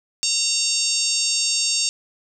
harmonic tone, 920 Hz, A#5, 23 cents flat, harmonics 3 / 4 / 5 / 6 / 7 / 8 / 9, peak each -29 / -30 / -24 / -25 / -26 / -27 / -28 dBFS, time 0.23-1.89 s, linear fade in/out 0 ms, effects none

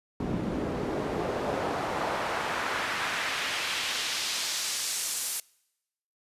pink noise with band-pass filter sweep, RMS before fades -31 dBFS, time 0.2-5.4 s, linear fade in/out 2 ms, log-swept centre 210 to 10000 Hz, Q 1, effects noise-tail reverb RT60 0.9 s tail -25 dB re dry + resampled to 32000 Hz

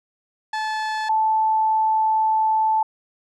30% pulse / sine tone pair in turn, 867 / 875.6 Hz, A5 / A5, -26 / -9 cents, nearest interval unison, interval 17 cents, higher second, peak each -20 / -16 dBFS, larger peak second, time 0.53-1.09 / 1.09-2.83 s, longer second, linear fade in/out 5 ms, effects low-pass 5000 Hz 12 dB/octave

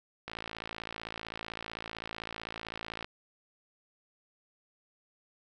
click train, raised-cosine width 0.3 ms, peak -22 dBFS, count 155, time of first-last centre 0.28-3.045 s, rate 55.7 Hz, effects none

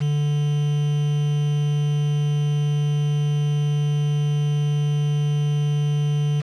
triangle tone with quantisation, 146.83 Hz, D3, in tune, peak -16 dBFS, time 0-6.42 s, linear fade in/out 20 ms, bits 6, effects low-pass 6000 Hz 12 dB/octave

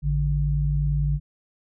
sine tone pair together, 54.73 / 146.1 Hz, A1 / D3, -9 / -9 cents, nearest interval octave + perfect fourth, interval 1700 cents, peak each -23 / -22 dBFS, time 0.02-1.2 s, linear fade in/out 50 ms, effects none

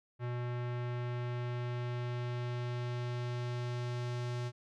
square tone with low-pass filter sweep, 121.9 Hz, B2, 22 cents flat, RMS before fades -37 dBFS, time 0.19-4.52 s, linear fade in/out 50 ms, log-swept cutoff 2100 to 5900 Hz, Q 0.94, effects none

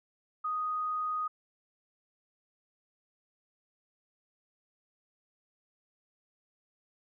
sine tone, 1244.5 Hz, D#6, in tune, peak -30 dBFS, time 0.44-1.28 s, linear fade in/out 10 ms, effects none

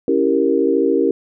sine chord, C# diminished seventh, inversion none, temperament equal, 277.2 / 329.6 / 392 / 466.2 Hz, C#4 / E4 / G4 / Bb4, 0 / 0 / 0 / 0 cents, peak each -19 / -19 / -18 / -18 dBFS, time 0.08-1.11 s, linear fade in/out 2 ms, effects none

